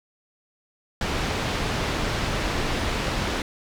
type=low-pass noise; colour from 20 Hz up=pink; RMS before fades=-26 dBFS; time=1.01-3.42 s; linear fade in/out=2 ms; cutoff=4500 Hz; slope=12 dB/octave; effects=none